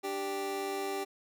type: tone pair together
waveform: 25% pulse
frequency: 293.7 / 392 Hz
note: D4 / G4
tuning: 0 / 0 cents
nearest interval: perfect fourth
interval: 500 cents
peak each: -38 / -30 dBFS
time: 0.03-1.05 s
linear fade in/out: 20 ms
effects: none